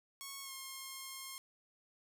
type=tone with pitch glide; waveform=5% pulse; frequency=1101 to 1070.3 Hz; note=C#6 to C6; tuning=-12 to +39 cents; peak=-33 dBFS; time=0.21-1.38 s; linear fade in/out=0 ms; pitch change=-49 cents; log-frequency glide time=0.42-0.52 s; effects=none